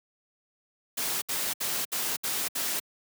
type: noise bursts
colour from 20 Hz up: white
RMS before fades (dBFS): -30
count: 6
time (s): 0.97-2.8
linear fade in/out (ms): 10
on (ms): 250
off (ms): 66
effects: high-pass 150 Hz 12 dB/octave